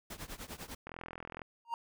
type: noise with tremolo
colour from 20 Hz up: pink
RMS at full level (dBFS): -42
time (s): 0.1-0.75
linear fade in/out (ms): 5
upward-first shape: triangle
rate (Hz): 10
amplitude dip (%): 95
type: click train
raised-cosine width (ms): 0.5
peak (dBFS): -28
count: 24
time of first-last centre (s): 0.87-1.418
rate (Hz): 42
type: tone with exponential growth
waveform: triangle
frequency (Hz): 932.3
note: A#5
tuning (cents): 0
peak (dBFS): -27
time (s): 1.65-1.74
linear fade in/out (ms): 1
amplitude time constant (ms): 19
effects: none